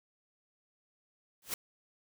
white noise with exponential growth, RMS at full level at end -31 dBFS, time 1.42-1.54 s, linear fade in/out 2 ms, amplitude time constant 26 ms, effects none

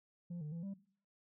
sine tone with pitch steps, 173.6 / 150.3 / 168.2 / 196.7 Hz, F3 / D3 / E3 / G3, -10 / +40 / +35 / +6 cents, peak -38 dBFS, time 0.3-0.74 s, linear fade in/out 10 ms, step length 110 ms, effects noise-tail reverb RT60 0.5 s tail -20 dB re dry + tanh soft clip ceiling -40 dBFS

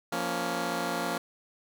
10% pulse chord, Bb minor, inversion second, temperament just, 174.81 / 233.1 / 279.7 Hz, F3 / Bb3 / Db4, +2 / 0 / +16 cents, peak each -26 dBFS, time 0.12-1.18 s, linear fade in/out 5 ms, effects none

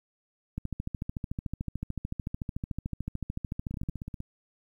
two click trains, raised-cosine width 5 ms, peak -24 / -20 dBFS, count 9 / 46, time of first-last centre 3.71-4.204 / 0.58-3.889 s, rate 16.2 / 13.6 Hz, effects 10-bit

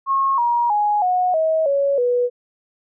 sine tone with pitch steps, 1086 / 950.9 / 832.6 / 729 / 638.3 / 558.9 / 489.4 Hz, C#6 / A#5 / G#5 / F#5 / D#5 / C#5 / B4, -36 / +34 / +4 / -26 / +44 / +14 / -16 cents, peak -15 dBFS, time 0.06-2.3 s, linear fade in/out 50 ms, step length 320 ms, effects none

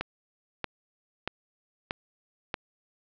click train, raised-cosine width 0.3 ms, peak -13 dBFS, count 5, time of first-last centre 0.01-2.542 s, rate 1.58 Hz, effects low-pass 4000 Hz 12 dB/octave

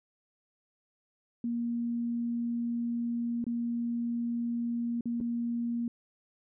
sine tone with dropouts, 235.9 Hz, A#3, 21 cents sharp, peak -29 dBFS, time 1.44-5.88 s, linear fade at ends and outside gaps 2 ms, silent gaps 3.442-3.466 / 5.009-5.056 / 5.203-5.21 s, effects none

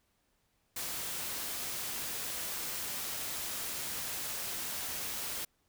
white noise, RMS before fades -38 dBFS, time 0.76-5.45 s, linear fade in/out 5 ms, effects pink hiss -75 dBFS RMS until 5.68 s

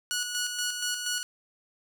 10% pulse tone with tremolo, 1463 Hz, F#6, 20 cents flat, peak -19 dBFS, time 0.11-1.23 s, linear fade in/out 0 ms, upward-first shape square, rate 4.2 Hz, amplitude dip 45%, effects none

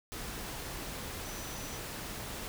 sine tone in noise, 5940 Hz, F#8, 6 cents sharp, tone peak -49 dBFS, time 1.25-1.78 s, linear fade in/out 0 ms, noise pink, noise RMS -41 dBFS, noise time 0.12-2.48 s, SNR -11 dB, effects none

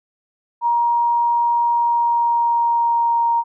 sine tone with pitch glide, 945 to 934.1 Hz, A#5 to A#5, +23 to +3 cents, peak -14 dBFS, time 0.61-3.44 s, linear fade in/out 50 ms, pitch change -20 cents, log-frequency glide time 1.62-3.27 s, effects none

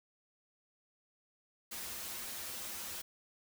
white noise with comb filter, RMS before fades -43 dBFS, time 1.71-3.02 s, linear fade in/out 10 ms, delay 6.9 ms, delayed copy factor -0.95, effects none

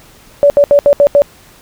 sine tone bursts at uneven times, 573 Hz, D5, 43 cents flat, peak -3 dBFS, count 6, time 0.43-0.5 / 0.57-0.64 / 0.71-0.79 / 0.86-0.93 / 1-1.07 / 1.15-1.22 s, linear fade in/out 0 ms, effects pink hiss -42 dBFS RMS until 1.61 s

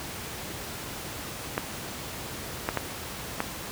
clicks, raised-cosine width 0.5 ms, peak -10 dBFS, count 4, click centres 1.579 / 2.689 / 2.773 / 3.404 s, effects pink hiss -37 dBFS RMS until 3.71 s + high-pass 60 Hz 12 dB/octave

